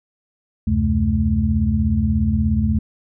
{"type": "tone cluster", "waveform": "sine", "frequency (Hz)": [74.1, 90.8, 129.8, 216.5], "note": ["D2", "F#2", "C3", "A3"], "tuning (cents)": [16, -32, -13, -28], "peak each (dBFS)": [-20, -21, -25, -19], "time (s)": [0.67, 2.79], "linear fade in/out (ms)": 5, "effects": []}